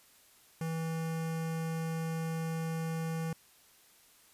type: tone with notch filter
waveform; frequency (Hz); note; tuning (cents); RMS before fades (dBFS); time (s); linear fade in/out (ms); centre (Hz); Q
square; 162.7; E3; -22; -35; 0.61-3.33; 2; 3800; 1.8
effects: white hiss -62 dBFS RMS until 4.33 s + resampled to 32000 Hz